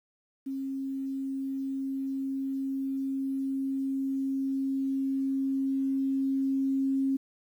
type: tone with level ramp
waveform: sine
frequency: 270 Hz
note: C#4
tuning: 45 cents flat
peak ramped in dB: -31 to -24 dBFS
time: 0.46-7.17 s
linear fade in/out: 10 ms
effects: 10-bit